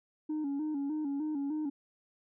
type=tone with vibrato; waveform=sine; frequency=293.4 Hz; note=D4; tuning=2 cents flat; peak=-29 dBFS; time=0.29-1.7 s; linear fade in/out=10 ms; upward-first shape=square; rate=3.3 Hz; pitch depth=79 cents each way; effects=tanh soft clip ceiling -30 dBFS